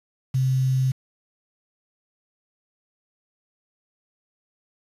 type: tone with quantisation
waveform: sine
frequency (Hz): 130.81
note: C3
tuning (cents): 0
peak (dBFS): -18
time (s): 0.34-0.92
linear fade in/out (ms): 10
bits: 7
effects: resampled to 32000 Hz